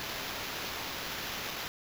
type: noise with sample-and-hold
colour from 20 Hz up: white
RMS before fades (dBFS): -38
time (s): 0-1.68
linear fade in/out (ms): 0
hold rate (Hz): 8820
effects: none